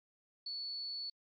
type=tone; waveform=sine; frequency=4435 Hz; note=C#8; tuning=in tune; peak=-38 dBFS; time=0.46-1.1 s; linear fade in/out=5 ms; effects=tanh soft clip ceiling -35 dBFS + AAC 32 kbps